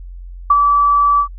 sine tone with ADSR envelope, 1154 Hz, D6, 31 cents flat, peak -5 dBFS, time 0.5-1.28 s, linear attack 6 ms, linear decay 38 ms, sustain -4 dB, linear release 86 ms, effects added 44 Hz sine -29 dBFS peak until 1.38 s

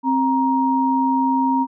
sine tone pair together, 263.8 / 940 Hz, C4 / A#5, +14 / +14 cents, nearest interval octave + minor seventh, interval 2200 cents, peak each -18 dBFS, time 0.03-1.67 s, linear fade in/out 50 ms, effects none

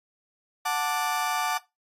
35% pulse chord, D major, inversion first, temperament just, 734.2 / 881 / 1174.7 Hz, F#5 / A5 / D6, -14 / +2 / 0 cents, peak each -28 dBFS, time 0.65-1.58 s, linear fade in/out 10 ms, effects noise-tail reverb RT60 0.2 s tail -17 dB re dry + AAC 48 kbps

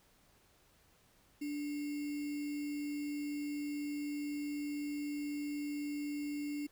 sine tone with sample-and-hold, 292 Hz, D4, 10 cents flat, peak -36 dBFS, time 1.41-6.67 s, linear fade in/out 10 ms, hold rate 2450 Hz, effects pink hiss -68 dBFS RMS until 6.71 s

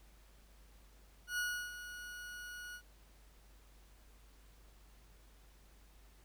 40% pulse tone with ADSR envelope, 1457 Hz, F#6, 27 cents flat, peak -33 dBFS, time 1.27-2.82 s, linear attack 110 ms, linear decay 330 ms, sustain -12 dB, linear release 72 ms, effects added 50 Hz sine -60 dBFS peak until 6.24 s + pink hiss -67 dBFS RMS until 6.24 s

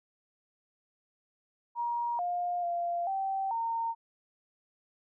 sine tone with pitch steps, 948 / 707 / 692 / 775 / 917 Hz, A#5 / F5 / F5 / G5 / A#5, +29 / +21 / -16 / -20 / -29 cents, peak -29 dBFS, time 1.75-3.95 s, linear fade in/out 50 ms, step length 440 ms, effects none

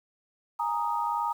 sine chord, Ab suspended second, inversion none, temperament equal, 830.6 / 932.3 / 1244.5 Hz, Ab5 / Bb5 / Eb6, 0 / 0 / 0 cents, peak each -33 / -28 / -32 dBFS, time 0.59-1.33 s, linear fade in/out 10 ms, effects 9-bit

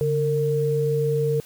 sine tone pair together, 143 / 456.9 Hz, D3 / A#4, -46 / -35 cents, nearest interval octave + minor sixth, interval 2011 cents, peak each -23 / -21 dBFS, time 0.01-1.4 s, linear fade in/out 0 ms, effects white hiss -48 dBFS RMS until 1.45 s

